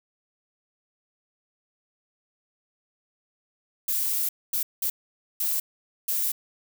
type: noise bursts at uneven times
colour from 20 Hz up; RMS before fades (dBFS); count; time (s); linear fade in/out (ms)
violet; -26; 5; 3.88-4.29 / 4.53-4.63 / 4.82-4.9 / 5.4-5.6 / 6.08-6.32; 5
effects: none

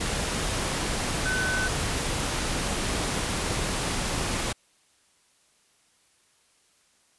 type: tone in noise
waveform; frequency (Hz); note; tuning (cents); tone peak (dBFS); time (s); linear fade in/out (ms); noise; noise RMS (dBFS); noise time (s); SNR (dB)
sine; 1512; F#6; +37; -26; 1.25-1.68; 10; pink; -28; 0-4.53; -1
effects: white hiss -64 dBFS RMS until 7.18 s + resampled to 24000 Hz

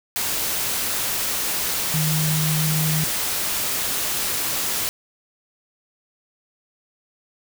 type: tone in noise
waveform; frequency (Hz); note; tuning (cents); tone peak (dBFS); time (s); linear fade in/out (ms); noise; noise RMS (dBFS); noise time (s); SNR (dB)
sine; 155.56; D#3; 0; -20; 1.94-3.04; 0; white; -24; 0.16-4.89; +1
effects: none

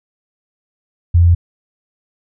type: tone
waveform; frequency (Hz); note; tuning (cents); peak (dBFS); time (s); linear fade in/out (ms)
sine; 86; F2; -26; -6; 1.14-1.35; 10
effects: none

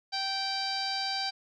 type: tone with low-pass filter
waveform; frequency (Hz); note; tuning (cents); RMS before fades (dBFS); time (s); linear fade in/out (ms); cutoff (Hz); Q
sawtooth; 779; G5; -11; -32; 0.12-1.31; 20; 4600; 8
effects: none

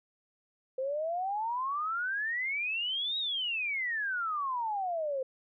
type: exponential two-way sweep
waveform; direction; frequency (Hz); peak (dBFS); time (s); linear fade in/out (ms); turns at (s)
sine; up then down; 512 to 3839 to 512; -30; 0.78-5.23; 5; 3.18
effects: none

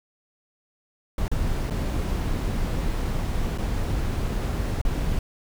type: noise with dropouts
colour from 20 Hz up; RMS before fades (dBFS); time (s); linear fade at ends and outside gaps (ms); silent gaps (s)
brown; -25; 1.18-5.19; 2; 1.281-1.315 / 1.7-1.707 / 3.577-3.583 / 4.815-4.85
effects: none

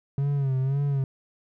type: tone with vibrato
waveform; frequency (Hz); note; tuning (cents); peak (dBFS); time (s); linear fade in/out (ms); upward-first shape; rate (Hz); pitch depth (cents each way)
triangle; 136.7; C#3; -24; -20; 0.18-1.04; 2; sine; 1.9; 79
effects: none

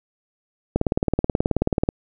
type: click train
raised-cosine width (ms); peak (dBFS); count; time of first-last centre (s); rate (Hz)
2; -5; 22; 0.76-1.889; 18.6
effects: none

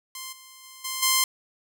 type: tone with level steps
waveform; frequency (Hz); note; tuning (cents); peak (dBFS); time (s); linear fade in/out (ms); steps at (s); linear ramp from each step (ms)
5% pulse; 1046.5; C6; 0; -23 / -34 / -32 / -17 / -7; 0.15-1.24; 2; 0.32 / 0.63 / 0.84 / 1.02; 10
effects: none

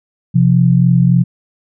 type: tone pair together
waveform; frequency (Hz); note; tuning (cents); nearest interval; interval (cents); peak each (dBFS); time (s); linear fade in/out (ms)
sine; 130 / 173.53; C3 / F3; -11 / -11; perfect fourth; 500; -10; 0.34-1.24; 20
effects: none

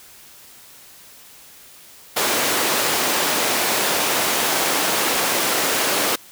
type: high-pass noise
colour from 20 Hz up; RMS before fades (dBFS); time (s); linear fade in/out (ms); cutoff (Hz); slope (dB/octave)
pink; -20; 2.16-6.16; 10; 370; 12
effects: white hiss -45 dBFS RMS until 6.31 s

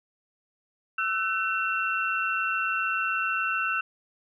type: tone cluster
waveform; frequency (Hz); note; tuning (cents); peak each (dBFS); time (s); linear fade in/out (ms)
sine; 1322 / 1509 / 2714; E6 / F#6 / E7; +5 / +34 / +50; -29; 0.98-3.81; 5
effects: none

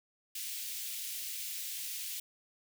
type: high-pass noise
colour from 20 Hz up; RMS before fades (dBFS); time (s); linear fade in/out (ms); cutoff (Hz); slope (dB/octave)
white; -40; 0.35-2.2; 5; 2300; 24
effects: none

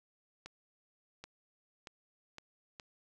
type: accelerating click train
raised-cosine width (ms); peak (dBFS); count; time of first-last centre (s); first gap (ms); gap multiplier
0.2; -29; 5; 0.46-2.798; 780; 0.81
effects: none

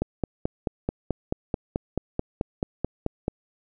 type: click train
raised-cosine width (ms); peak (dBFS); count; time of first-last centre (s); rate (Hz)
2; -11; 16; 0.02-3.281; 4.6
effects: none

